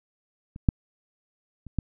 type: clicks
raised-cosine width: 5 ms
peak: -27 / -6 / -29 / -13 dBFS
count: 4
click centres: 0.561 / 0.688 / 1.667 / 1.787 s
effects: none